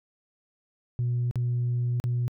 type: tone with dropouts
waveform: sine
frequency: 121.6 Hz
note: B2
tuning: 26 cents flat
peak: -22 dBFS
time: 0.99-2.28 s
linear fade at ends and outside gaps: 0 ms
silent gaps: 1.311-1.357 / 2-2.04 s
effects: tanh soft clip ceiling -21 dBFS